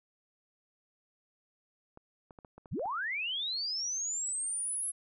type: clicks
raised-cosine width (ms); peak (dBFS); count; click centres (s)
1; -36; 8; 1.974 / 2.308 / 2.388 / 2.448 / 2.58 / 2.658 / 2.795 / 2.857
type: linear sweep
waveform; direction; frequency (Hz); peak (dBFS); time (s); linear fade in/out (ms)
sine; up; 45.49 to 11000; -32; 2.71-4.92; 20
effects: none